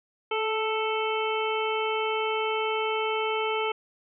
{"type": "harmonic tone with a mistuned harmonic", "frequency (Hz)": 440, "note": "A4", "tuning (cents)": 0, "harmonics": [1, 2, 3, 5, 6, 7], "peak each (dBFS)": [-28, -31, -33, -35, -36, -36], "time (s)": [0.31, 3.72], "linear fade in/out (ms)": 5, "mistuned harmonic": 1, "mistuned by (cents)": -18, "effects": []}